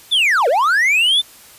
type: linear two-way sweep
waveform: triangle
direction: down then up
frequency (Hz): 3614 to 447.1 to 3614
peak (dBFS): -10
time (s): 0.11-1.22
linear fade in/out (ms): 20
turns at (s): 0.48
effects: white hiss -43 dBFS RMS until 1.58 s + resampled to 32000 Hz